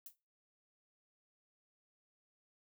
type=noise with exponential decay; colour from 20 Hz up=violet; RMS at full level=-45 dBFS; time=0.06-0.16 s; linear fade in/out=2 ms; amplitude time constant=21 ms; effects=noise-tail reverb RT60 0.3 s tail -21 dB re dry